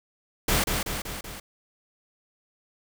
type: noise with echo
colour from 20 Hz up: pink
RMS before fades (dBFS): -23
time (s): 0.48-0.64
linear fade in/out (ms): 5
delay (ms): 190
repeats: 4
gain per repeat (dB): -4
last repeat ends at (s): 1.4
effects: none